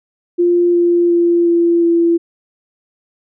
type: tone with pitch steps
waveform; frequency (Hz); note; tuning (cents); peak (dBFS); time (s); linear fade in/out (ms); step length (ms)
sine; 349.2 / 346.4 / 343.6 / 340.8 / 338.1; F4 / F4 / F4 / F4 / E4; 0 / -14 / -28 / -42 / +44; -9; 0.38-2.18; 20; 360
effects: none